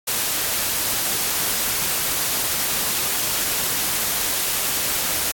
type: noise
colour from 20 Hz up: white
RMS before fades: -22 dBFS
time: 0.07-5.32 s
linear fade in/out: 10 ms
effects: AAC 64 kbps